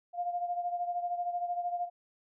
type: beating tone pair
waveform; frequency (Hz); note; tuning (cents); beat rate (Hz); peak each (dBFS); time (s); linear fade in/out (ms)
sine; 702 / 715; F5 / F5; +9 / +41; 13; -32 / -38; 0.13-1.9; 50
effects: none